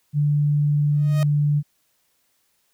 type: tone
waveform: sine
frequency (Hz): 146.83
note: D3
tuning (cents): 0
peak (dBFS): -16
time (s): 0.13-1.63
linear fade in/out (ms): 50
type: tone with exponential growth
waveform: sawtooth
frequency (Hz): 622.3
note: D#5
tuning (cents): 0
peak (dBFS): -22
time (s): 0.91-1.23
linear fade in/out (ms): 0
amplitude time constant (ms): 69
effects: white hiss -67 dBFS RMS until 2.73 s